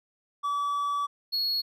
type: tone pair in turn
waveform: triangle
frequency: 1148 / 4334 Hz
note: D6 / C#8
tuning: -40 / -40 cents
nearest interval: octave + major seventh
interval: 2300 cents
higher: second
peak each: -24 dBFS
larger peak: neither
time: 0.43-1.07 / 1.32-1.62 s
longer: first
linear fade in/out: 20 ms
effects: none